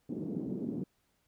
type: band-pass noise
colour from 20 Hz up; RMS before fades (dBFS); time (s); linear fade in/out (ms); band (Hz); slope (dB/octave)
white; -37; 0.09-0.84; 5; 170 to 300; 24
effects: pink hiss -75 dBFS RMS until 1.27 s